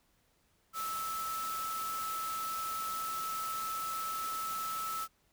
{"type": "tone in noise", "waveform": "sine", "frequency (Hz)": 1308, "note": "E6", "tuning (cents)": -14, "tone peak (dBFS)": -35, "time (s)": [0.73, 5.08], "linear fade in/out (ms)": 50, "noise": "white", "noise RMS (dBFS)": -43, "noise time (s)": [0.73, 5.08], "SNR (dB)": 5, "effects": ["pink hiss -72 dBFS RMS until 5.32 s"]}